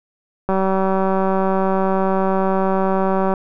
click train, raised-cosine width 1 ms, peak -6 dBFS, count 545, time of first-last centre 0.49-3.338 s, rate 191 Hz, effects none

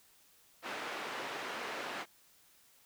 white band-pass noise, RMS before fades -41 dBFS, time 0.62-2.06 s, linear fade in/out 50 ms, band 290 to 2000 Hz, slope 12 dB/octave, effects white hiss -65 dBFS RMS until 2.85 s

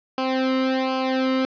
sawtooth tone with flanger, 261.5 Hz, C4, 1 cent flat, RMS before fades -22 dBFS, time 0.18-1.45 s, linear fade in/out 0 ms, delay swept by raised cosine 0.52 to 1.19 ms, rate 1.3 Hz, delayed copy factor -1, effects resampled to 11025 Hz + 9-bit

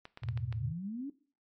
clicks, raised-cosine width 0.3 ms, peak -29 dBFS, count 6, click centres 0.054 / 0.174 / 0.235 / 0.287 / 0.375 / 0.526 s
sine chord, E suspended fourth, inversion none, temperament just, 82.41 / 109.88 / 123.61 Hz, E2 / A2 / B2, 0 / -2 / +2 cents, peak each -42 / -36 / -36 dBFS, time 0.22-0.73 s, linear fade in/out 20 ms
sine exponential sweep, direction up, 103.1 to 293.7 Hz, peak -36 dBFS, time 0.45-1.1 s, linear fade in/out 5 ms
effects noise-tail reverb RT60 0.4 s tail -17 dB re dry + MP3 64 kbps

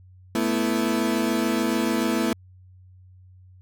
35% pulse chord, A suspended second, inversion none, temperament equal, 220 / 246.9 / 329.6 Hz, A3 / B3 / E4, 0 / 0 / 0 cents, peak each -24 dBFS, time 0.35-2.33 s, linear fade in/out 2 ms, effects added 92 Hz sine -47 dBFS peak until 3.61 s

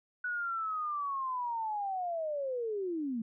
sine linear sweep, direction down, 1480 to 215.9 Hz, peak -32 dBFS, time 0.24-3.22 s, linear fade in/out 5 ms, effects none

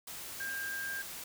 sine tone in noise, 1600 Hz, G6, 35 cents sharp, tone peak -36 dBFS, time 0.4-1.02 s, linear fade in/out 5 ms, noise white, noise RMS -44 dBFS, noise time 0.07-1.24 s, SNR +5 dB, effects none

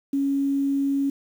sine tone with quantisation, 277.2 Hz, C#4, in tune, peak -20 dBFS, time 0.13-1.1 s, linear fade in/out 5 ms, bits 8, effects none

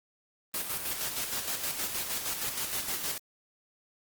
white noise with tremolo, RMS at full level -32 dBFS, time 0.54-3.18 s, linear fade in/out 2 ms, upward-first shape square, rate 6.4 Hz, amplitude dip 45%, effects Opus 32 kbps

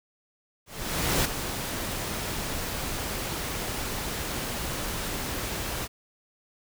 pink noise with ADSR envelope, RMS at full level -23 dBFS, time 0.66-5.88 s, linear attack 590 ms, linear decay 8 ms, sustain -9 dB, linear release 34 ms, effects none

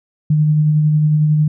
sine tone with tremolo, 152.2 Hz, D#3, 38 cents flat, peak -9 dBFS, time 0.3-1.48 s, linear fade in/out 5 ms, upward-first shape sine, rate 11 Hz, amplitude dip 25%, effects none

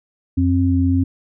sine tone pair together, 89.5 / 266 Hz, F2 / C4, +43 / +29 cents, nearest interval octave + perfect fifth, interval 1886 cents, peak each -16 dBFS, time 0.37-1.04 s, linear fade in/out 10 ms, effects none

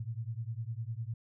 sine beating tone pair, 109.6 / 119.5 Hz, A2 / A#2, -6 / +43 cents, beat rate 9.9 Hz, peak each -38 / -39 dBFS, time 0-1.14 s, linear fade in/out 5 ms, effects none

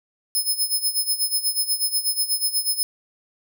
5% pulse tone with tremolo, 5180 Hz, E8, 31 cents flat, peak -12 dBFS, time 0.35-2.83 s, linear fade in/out 0 ms, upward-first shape sine, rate 8.2 Hz, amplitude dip 80%, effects none

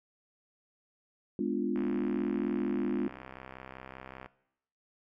sine chord, G# diminished seventh, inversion none, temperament equal with one note detuned, 207.7 / 250.2 / 293.7 / 349.2 Hz, G#3 / B3 / D4 / F4, 0 / +23 / 0 / 0 cents, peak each -34 dBFS, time 1.39-3.08 s, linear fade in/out 2 ms
click train, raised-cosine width 0.5 ms, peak -29 dBFS, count 164, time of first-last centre 1.76-4.26 s, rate 65.2 Hz
effects noise-tail reverb RT60 0.8 s tail -19 dB re dry

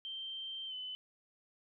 sine tone with pitch glide, 3136 to 3022 Hz, G7 to F#7, 0 to +36 cents, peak -40 dBFS, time 0.05-0.95 s, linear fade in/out 0 ms, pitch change -64 cents, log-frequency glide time 0.67-0.74 s, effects none

